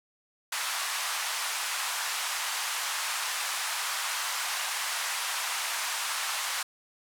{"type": "band-pass noise", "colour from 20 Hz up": "pink", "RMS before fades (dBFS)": -32, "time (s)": [0.52, 6.63], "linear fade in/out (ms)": 5, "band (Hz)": [900, 12000], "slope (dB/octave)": 24, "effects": []}